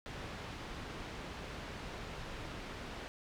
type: low-pass noise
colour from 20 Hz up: pink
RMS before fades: -45 dBFS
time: 0.06-3.08 s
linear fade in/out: 0 ms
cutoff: 3800 Hz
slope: 12 dB/octave
effects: none